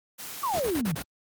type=noise; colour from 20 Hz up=white; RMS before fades=-39 dBFS; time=0.18-0.81 s; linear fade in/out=20 ms
type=exponential sweep; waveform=sine; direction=down; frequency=1181 to 142.2 Hz; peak=-25 dBFS; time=0.43-0.95 s; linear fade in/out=5 ms
type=noise bursts; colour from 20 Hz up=pink; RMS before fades=-33 dBFS; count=5; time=0.53-1.027 s; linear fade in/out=10 ms; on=73 ms; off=33 ms
effects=high-pass 80 Hz 12 dB/octave + Opus 48 kbps